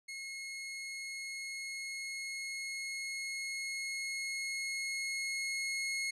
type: tone with level ramp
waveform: sawtooth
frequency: 2166 Hz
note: C#7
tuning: 41 cents flat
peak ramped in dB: -38 to -30 dBFS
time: 0.08-6.11 s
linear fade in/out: 10 ms
effects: resampled to 24000 Hz